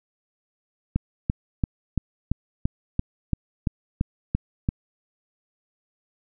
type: click train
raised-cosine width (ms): 5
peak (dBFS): -9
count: 12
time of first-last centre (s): 0.96-4.689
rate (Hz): 2.95
effects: none